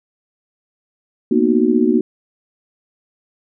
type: chord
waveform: sine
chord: B major seventh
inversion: third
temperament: just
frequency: 231.5 / 246.9 / 308.7 / 370.4 Hz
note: A#3 / B3 / D#4 / F#4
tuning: -12 / 0 / -14 / +2 cents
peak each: -17 dBFS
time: 1.31-2.01 s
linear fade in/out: 5 ms
effects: none